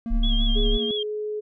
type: tone with tremolo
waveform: triangle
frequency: 230 Hz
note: A#3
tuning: 23 cents flat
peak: -24 dBFS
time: 0.06-0.91 s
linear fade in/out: 0 ms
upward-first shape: triangle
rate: 12 Hz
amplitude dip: 45%
type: tone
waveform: sine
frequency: 35 Hz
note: C#1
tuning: 18 cents sharp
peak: -18 dBFS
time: 0.1-0.78 s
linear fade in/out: 20 ms
type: tone with vibrato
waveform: sine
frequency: 3292 Hz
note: G#7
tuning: 16 cents flat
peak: -26 dBFS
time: 0.23-1.03 s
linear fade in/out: 5 ms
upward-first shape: sine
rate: 6 Hz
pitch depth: 56 cents each way
type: tone with pitch glide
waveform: sine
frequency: 415.3 to 423.5 Hz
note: G#4 to G#4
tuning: 0 to +34 cents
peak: -26 dBFS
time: 0.55-1.41 s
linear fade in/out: 20 ms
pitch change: +34 cents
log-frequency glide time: 0.73-1.11 s
effects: none